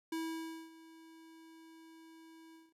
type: tone with ADSR envelope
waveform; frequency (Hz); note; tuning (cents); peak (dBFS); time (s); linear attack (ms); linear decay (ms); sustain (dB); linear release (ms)
square; 325; E4; -24; -36; 0.12-2.74; 5; 570; -19; 200
effects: resampled to 32000 Hz + 13-bit